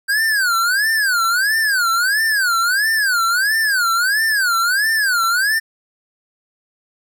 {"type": "tone with vibrato", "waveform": "square", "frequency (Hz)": 1555, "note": "G6", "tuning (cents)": -14, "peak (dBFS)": -15, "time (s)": [0.08, 5.6], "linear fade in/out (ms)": 20, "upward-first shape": "sine", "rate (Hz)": 1.5, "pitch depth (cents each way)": 250, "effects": []}